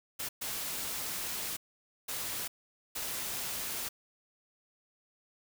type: noise bursts at uneven times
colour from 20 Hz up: white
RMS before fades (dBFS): -37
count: 4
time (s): 0.19-0.29 / 0.41-1.57 / 2.08-2.48 / 2.95-3.89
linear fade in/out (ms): 10
effects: none